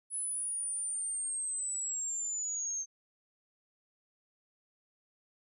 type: linear sweep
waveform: sine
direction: down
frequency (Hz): 10210 to 6310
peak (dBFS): -33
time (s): 0.1-2.86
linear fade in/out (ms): 50
effects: none